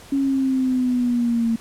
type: linear sweep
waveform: sine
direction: down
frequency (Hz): 277.2 to 226.5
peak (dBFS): -17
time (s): 0.12-1.56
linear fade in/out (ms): 5
effects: pink hiss -44 dBFS RMS until 1.6 s + low-pass 12000 Hz 12 dB/octave